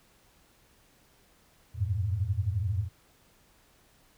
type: tone cluster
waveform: sine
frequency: 87.2 / 97.8 / 110 Hz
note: F2 / G2 / A2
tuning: -2 / -4 / 0 cents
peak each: -31 dBFS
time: 1.74-2.89 s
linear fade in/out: 50 ms
effects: pink hiss -63 dBFS RMS until 4.17 s